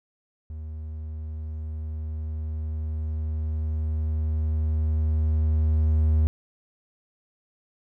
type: tone with level ramp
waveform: triangle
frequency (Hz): 77.78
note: D#2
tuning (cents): 0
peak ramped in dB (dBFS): -31 to -15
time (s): 0.5-6.27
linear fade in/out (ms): 0
effects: none